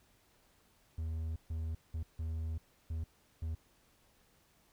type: tone bursts at uneven times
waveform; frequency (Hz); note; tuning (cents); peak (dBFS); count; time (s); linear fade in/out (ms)
triangle; 80.4; E2; -43; -33; 6; 0.98-1.36 / 1.5-1.75 / 1.94-2.03 / 2.19-2.58 / 2.9-3.04 / 3.42-3.55; 5
effects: pink hiss -69 dBFS RMS until 4.72 s